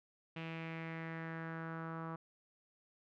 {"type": "tone with low-pass filter sweep", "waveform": "sawtooth", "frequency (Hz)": 163.3, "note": "E3", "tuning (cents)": -16, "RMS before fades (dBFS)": -44, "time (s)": [0.36, 2.16], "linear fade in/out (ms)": 5, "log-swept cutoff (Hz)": [2700, 1200], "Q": 3.7, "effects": []}